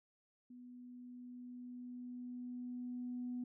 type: tone with level ramp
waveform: sine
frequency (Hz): 246.9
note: B3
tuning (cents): 0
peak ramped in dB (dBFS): -52 to -38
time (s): 0.5-3.44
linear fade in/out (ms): 5
effects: tanh soft clip ceiling -34 dBFS